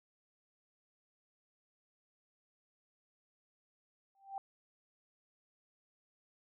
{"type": "tone with exponential growth", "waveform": "sine", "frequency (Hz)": 784, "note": "G5", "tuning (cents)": 0, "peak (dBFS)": -35, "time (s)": [4.15, 4.38], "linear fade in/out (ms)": 1, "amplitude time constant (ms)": 50, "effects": []}